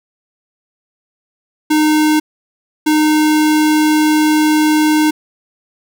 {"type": "tone bursts at uneven times", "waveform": "square", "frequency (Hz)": 306.7, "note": "D#4", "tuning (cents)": -25, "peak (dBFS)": -10, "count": 2, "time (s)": [[1.7, 2.2], [2.86, 5.11]], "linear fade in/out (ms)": 10, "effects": []}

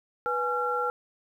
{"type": "tone cluster", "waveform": "sine", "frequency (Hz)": [490.5, 833, 1368], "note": ["B4", "G#5", "F6"], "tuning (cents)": [-12, 5, -36], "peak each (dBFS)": [-30, -32, -28], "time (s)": [0.26, 0.9], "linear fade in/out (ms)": 0, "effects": ["10-bit"]}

